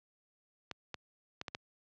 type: clicks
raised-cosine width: 0.2 ms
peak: -21 dBFS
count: 5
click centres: 0.713 / 0.943 / 1.414 / 1.482 / 1.549 s
effects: high-pass 80 Hz 12 dB/octave + low-pass 5000 Hz 12 dB/octave